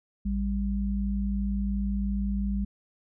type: tone pair together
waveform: sine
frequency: 55.76 / 198.6 Hz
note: A1 / G3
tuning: +24 / +23 cents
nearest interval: octave + minor seventh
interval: 2199 cents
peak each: -28 dBFS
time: 0.25-2.65 s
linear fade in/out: 10 ms
effects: none